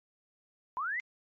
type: linear sweep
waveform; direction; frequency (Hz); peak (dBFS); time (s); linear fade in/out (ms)
sine; up; 957 to 2093; -31; 0.77-1; 0
effects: MP3 32 kbps